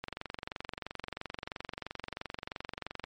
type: click train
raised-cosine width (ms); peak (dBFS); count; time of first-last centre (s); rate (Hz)
0.3; -21; 70; 0.04-3.04; 23
effects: MP3 48 kbps